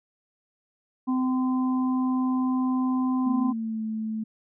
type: harmonic tone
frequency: 256.9 Hz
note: C4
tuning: 32 cents flat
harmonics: 1 / 3 / 4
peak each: -22 / -38 / -34 dBFS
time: 1.07-3.53 s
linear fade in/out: 20 ms
type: tone with pitch glide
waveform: sine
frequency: 230 to 219.1 Hz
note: A#3 to A3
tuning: -23 to -7 cents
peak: -27 dBFS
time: 3.26-4.24 s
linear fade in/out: 10 ms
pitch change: -84 cents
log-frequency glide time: 3.38-3.83 s
effects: none